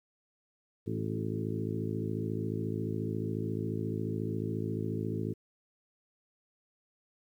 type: harmonic tone with a mistuned harmonic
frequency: 54.2 Hz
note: A1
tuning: 25 cents flat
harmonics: 2 / 3 / 4 / 5 / 6 / 7 / 8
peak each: -36 / -38 / -39 / -40 / -41 / -41 / -42 dBFS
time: 0.86-5.34 s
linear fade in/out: 20 ms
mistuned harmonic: 7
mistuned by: -22 cents
effects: 11-bit